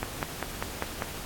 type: click train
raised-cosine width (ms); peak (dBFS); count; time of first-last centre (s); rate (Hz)
0.5; -13; 6; 0.03-1.022; 5.04
effects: pink hiss -39 dBFS RMS until 1.25 s + AAC 64 kbps